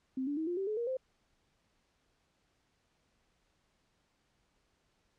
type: tone with pitch steps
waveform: sine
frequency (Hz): 261.6 / 288.6 / 318.4 / 351.2 / 387.5 / 427.4 / 471.5 / 520.2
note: C4 / D4 / D#4 / F4 / G4 / G#4 / A#4 / C5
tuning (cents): 0 / -30 / +40 / +10 / -20 / +50 / +20 / -10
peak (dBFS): -32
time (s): 0.17-0.97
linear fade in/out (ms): 5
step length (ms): 100
effects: pink hiss -75 dBFS RMS until 5.18 s + low-pass 7000 Hz 12 dB/octave